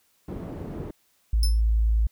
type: low-pass noise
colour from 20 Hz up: white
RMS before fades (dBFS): -35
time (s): 0.28-0.91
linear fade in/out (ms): 5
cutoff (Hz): 310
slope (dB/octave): 12
type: tone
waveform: sine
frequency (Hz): 55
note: A1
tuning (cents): 0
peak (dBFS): -18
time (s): 1.33-2.07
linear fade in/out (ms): 5
type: tone with exponential decay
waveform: sawtooth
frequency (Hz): 5274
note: E8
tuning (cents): 0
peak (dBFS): -21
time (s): 1.43-1.61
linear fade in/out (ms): 1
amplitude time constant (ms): 39
effects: white hiss -66 dBFS RMS until 2.11 s